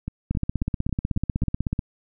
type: two click trains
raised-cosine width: 5 ms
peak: -11 / -16 dBFS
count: 25 / 6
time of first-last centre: 0.31-1.791 / 0.08-1.435 s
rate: 16.2 / 3.69 Hz
effects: none